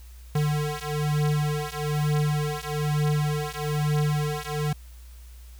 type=beating tone pair; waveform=square; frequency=148.8 / 149.9 Hz; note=D3 / D3; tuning=+23 / +36 cents; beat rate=1.1 Hz; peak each=-27 dBFS; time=0.35-4.73 s; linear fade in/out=5 ms; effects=added 60 Hz sine -42 dBFS peak until 5.59 s + white hiss -56 dBFS RMS until 5.59 s